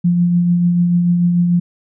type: tone with tremolo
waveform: sine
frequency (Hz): 174.61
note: F3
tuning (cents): 0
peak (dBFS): -9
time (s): 0.04-1.6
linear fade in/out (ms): 10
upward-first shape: triangle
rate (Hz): 6.8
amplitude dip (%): 35
effects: none